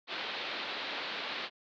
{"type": "low-pass noise", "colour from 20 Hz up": "white", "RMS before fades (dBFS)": -38, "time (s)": [0.07, 1.5], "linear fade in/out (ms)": 50, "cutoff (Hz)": 4200, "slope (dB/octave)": 48, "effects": ["high-pass 300 Hz 12 dB/octave"]}